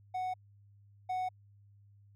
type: tone pair in turn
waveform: triangle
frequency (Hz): 740 / 740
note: F#5 / F#5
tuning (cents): 0 / 0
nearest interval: unison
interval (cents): 0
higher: neither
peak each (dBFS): -31 / -30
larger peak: second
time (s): 0.14-0.34 / 1.09-1.29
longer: neither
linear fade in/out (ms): 10
effects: added 101 Hz sine -58 dBFS peak until 2.15 s